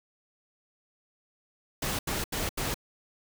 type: noise bursts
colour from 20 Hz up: pink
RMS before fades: -31 dBFS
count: 4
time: 1.82-2.743 s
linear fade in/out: 5 ms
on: 170 ms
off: 81 ms
effects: none